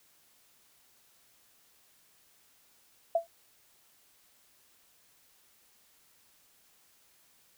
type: tone with exponential decay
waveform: sine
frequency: 670 Hz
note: E5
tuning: 28 cents sharp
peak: -20 dBFS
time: 3.15-3.27 s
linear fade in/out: 5 ms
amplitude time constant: 24 ms
effects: white hiss -65 dBFS RMS until 7.57 s